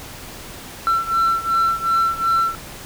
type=beating tone pair; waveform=sine; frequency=1345 / 1347.7 Hz; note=E6 / E6; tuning=+34 / +38 cents; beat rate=2.7 Hz; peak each=-16 / -18 dBFS; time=0.87-2.55 s; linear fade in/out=0 ms; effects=tanh soft clip ceiling -13 dBFS + pink hiss -36 dBFS RMS until 2.85 s